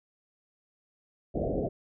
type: low-pass noise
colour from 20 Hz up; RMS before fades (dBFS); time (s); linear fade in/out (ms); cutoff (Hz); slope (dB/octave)
white; -30; 1.34-1.69; 20; 690; 96
effects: none